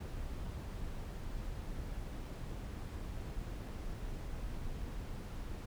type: noise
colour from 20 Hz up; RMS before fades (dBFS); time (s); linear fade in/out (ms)
brown; -42; 0-5.66; 10
effects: none